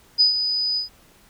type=tone with ADSR envelope; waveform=sine; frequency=4978 Hz; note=D#8; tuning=in tune; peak=-11 dBFS; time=0.18-0.89 s; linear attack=27 ms; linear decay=120 ms; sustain=-9 dB; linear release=120 ms; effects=pink hiss -54 dBFS RMS until 1.29 s